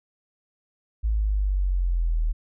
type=exponential sweep; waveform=sine; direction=down; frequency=55 to 38.89 Hz; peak=-20 dBFS; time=1.03-2.33 s; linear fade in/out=20 ms; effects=none